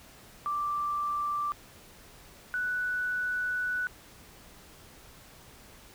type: tone pair in turn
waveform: sine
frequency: 1174.7 / 1482.7 Hz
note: D6 / F#6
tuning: 0 / +3 cents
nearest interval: major third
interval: 403 cents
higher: second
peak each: -28 dBFS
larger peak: neither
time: 0.46-1.52 / 2.54-3.87 s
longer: second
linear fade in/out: 0 ms
effects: pink hiss -53 dBFS RMS until 5.94 s